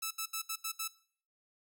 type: tone bursts at uneven times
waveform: 5% pulse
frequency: 1312 Hz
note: E6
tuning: 9 cents flat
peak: -23 dBFS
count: 6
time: 0.02-0.11 / 0.18-0.26 / 0.33-0.42 / 0.49-0.56 / 0.64-0.72 / 0.79-0.88 s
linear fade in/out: 10 ms
effects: noise-tail reverb RT60 0.5 s tail -19 dB re dry